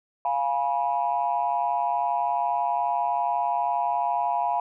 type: chord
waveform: sine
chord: F diminished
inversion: none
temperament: equal with one note detuned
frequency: 698.5 / 830.6 / 973 Hz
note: F5 / Ab5 / Cb6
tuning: 0 / 0 / -26 cents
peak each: -26 dBFS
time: 0.25-4.6 s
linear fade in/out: 2 ms
effects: tanh soft clip ceiling -14 dBFS

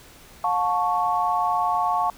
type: chord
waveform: sine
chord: F augmented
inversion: none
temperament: equal with one note detuned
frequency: 716 / 880 / 1108.7 Hz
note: F5 / A5 / C#6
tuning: +43 / 0 / 0 cents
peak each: -24 dBFS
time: 0.44-2.1 s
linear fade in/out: 2 ms
effects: pink hiss -48 dBFS RMS until 2.17 s

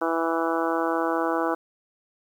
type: harmonic tone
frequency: 164.81 Hz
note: E3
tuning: in tune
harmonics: 2 / 3 / 4 / 5 / 6 / 7 / 8 / 9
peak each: -27 / -29 / -30 / -31 / -32 / -32 / -33 / -34 dBFS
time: 0.01-1.55 s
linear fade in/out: 10 ms
effects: 9-bit

